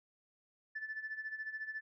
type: tone with tremolo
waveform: sine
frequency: 1750 Hz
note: A6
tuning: 10 cents flat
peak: -36 dBFS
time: 0.75-1.81 s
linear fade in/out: 10 ms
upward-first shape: sine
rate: 14 Hz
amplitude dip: 75%
effects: tanh soft clip ceiling -33 dBFS